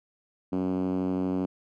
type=tone with band-pass filter; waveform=5% pulse; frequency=92.5 Hz; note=F#2; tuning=in tune; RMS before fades=-28 dBFS; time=0.52-1.46 s; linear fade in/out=10 ms; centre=240 Hz; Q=3.3; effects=none